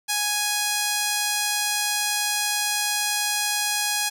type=tone; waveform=5% pulse; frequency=831 Hz; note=G#5; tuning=1 cent sharp; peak=-10 dBFS; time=0.08-4.1 s; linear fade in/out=20 ms; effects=none

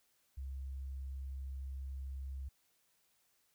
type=tone; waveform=sine; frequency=67 Hz; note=C2; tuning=42 cents sharp; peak=-40 dBFS; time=0.37-2.49 s; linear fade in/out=10 ms; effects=white hiss -75 dBFS RMS until 3.54 s

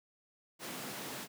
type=high-pass noise; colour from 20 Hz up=pink; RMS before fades=-43 dBFS; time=0.59-1.28 s; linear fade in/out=50 ms; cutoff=150 Hz; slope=24 dB/octave; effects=none

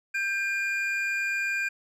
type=tone pair together; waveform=triangle; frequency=1582.2 / 2415 Hz; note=G6 / D7; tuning=+16 / +48 cents; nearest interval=perfect fifth; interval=732 cents; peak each=-27 dBFS; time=0.14-1.69 s; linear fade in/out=10 ms; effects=resampled to 32000 Hz

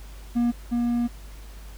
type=tone pair in turn; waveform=triangle; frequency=238.6 / 238.6 Hz; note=A#3 / A#3; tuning=+41 / +41 cents; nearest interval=unison; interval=0 cents; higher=neither; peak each=-17 / -19 dBFS; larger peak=first; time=0.35-0.52 / 0.71-1.08 s; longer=second; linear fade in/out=20 ms; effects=added 50 Hz sine -39 dBFS peak until 1.77 s + pink hiss -50 dBFS RMS until 1.77 s

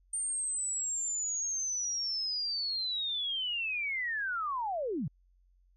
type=linear sweep; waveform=sine; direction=down; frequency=8870 to 116.54 Hz; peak=-31 dBFS; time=0.13-5.08 s; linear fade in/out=5 ms; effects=added 45 Hz sine -63 dBFS peak until 5.76 s

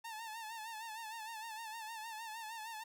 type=tone with vibrato; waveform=sawtooth; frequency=890 Hz; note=A5; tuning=20 cents sharp; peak=-40 dBFS; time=0.04-2.84 s; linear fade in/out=10 ms; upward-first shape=sine; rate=6.5 Hz; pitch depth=70 cents each way; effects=12-bit

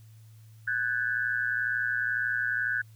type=tone cluster; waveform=sine; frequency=1493 / 1615 / 1727 Hz; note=F#6 / G#6 / A6; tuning=+15 / -49 / -33 cents; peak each=-29 / -30 / -34 dBFS; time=0.67-2.82 s; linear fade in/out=10 ms; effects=added 110 Hz sine -49 dBFS peak until 2.95 s + white hiss -65 dBFS RMS until 2.95 s

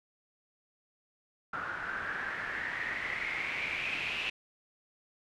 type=noise with low-pass filter sweep; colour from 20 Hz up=white; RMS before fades=-36 dBFS; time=1.53-4.3 s; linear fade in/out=5 ms; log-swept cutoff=1400 to 2700 Hz; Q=7.2; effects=none

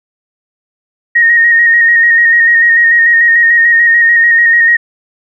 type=tone with vibrato; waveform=sine; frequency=1864 Hz; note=A#6; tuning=1 cent flat; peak=-4 dBFS; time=1.15-4.77 s; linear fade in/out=10 ms; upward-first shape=square; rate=6.8 Hz; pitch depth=23 cents each way; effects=none

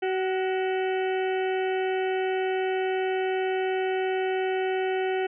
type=harmonic tone with a mistuned harmonic; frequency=376.9 Hz; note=F#4; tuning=32 cents sharp; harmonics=1 / 2 / 4 / 5 / 6 / 7 / 8; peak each=-25 / -31 / -37 / -39 / -41 / -42 / -43 dBFS; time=0.02-5.27 s; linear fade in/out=10 ms; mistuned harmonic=4; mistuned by=-40 cents; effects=none

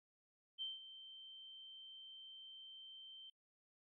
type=tone with ADSR envelope; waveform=sine; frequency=3117 Hz; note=G7; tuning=11 cents flat; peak=-40 dBFS; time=0.58-3.3 s; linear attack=37 ms; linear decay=170 ms; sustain=-13 dB; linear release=5 ms; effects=noise-tail reverb RT60 0.1 s tail -25 dB re dry

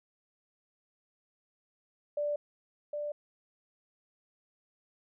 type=tone pair in turn; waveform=sine; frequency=587.3 / 589.8 Hz; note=D5 / D5; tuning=0 / +7 cents; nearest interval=unison; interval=7 cents; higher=second; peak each=-29 / -33 dBFS; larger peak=first; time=2.17-2.36 / 2.93-3.12 s; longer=neither; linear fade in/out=5 ms; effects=none

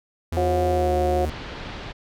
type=tone with pitch glide; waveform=45% pulse; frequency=83.6 to 77.11 Hz; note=E2 to D#2; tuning=+25 to -15 cents; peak=-24 dBFS; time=0.32-1.3 s; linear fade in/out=5 ms; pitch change=-140 cents; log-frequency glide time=0.71-0.93 s
type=harmonic tone; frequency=180 Hz; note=F#3; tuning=47 cents flat; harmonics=2 / 3 / 4; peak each=-24 / -24 / -24 dBFS; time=0.37-1.25 s; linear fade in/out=0 ms
type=low-pass noise; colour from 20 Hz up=pink; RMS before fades=-35 dBFS; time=1.28-1.93 s; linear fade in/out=20 ms; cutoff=4200 Hz; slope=24 dB/octave
effects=none

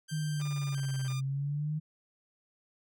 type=tone with vibrato; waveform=10% pulse; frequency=1375 Hz; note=F6; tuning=27 cents flat; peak=-34 dBFS; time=0.08-1.21 s; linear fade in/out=20 ms; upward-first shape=square; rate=1.5 Hz; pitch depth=230 cents each way
type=exponential two-way sweep; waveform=sine; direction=down then up; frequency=155.56 to 129.9 to 155.56 Hz; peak=-30 dBFS; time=0.11-1.8 s; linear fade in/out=20 ms; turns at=1.1 s
type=tone bursts; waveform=5% pulse; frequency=197.1 Hz; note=G3; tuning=10 cents sharp; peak=-39 dBFS; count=14; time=0.4-1.123 s; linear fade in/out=0 ms; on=21 ms; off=33 ms
effects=none

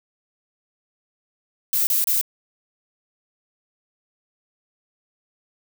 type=noise bursts; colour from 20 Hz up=violet; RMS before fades=-20 dBFS; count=3; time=1.73-2.212 s; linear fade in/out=0 ms; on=140 ms; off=31 ms; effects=none

